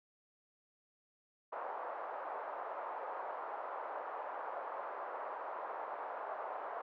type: band-pass noise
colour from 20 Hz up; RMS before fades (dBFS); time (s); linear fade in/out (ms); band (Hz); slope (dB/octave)
white; -43; 1.52-6.82; 10; 530 to 1100; 24
effects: none